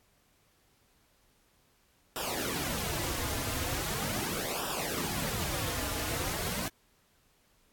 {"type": "noise with flanger", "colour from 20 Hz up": "pink", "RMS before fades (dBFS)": -34, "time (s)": [2.16, 6.68], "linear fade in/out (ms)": 0, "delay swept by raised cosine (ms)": [0.46, 5.46], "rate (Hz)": 0.4, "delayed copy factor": -0.8, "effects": ["pink hiss -68 dBFS RMS until 7.72 s", "AAC 64 kbps"]}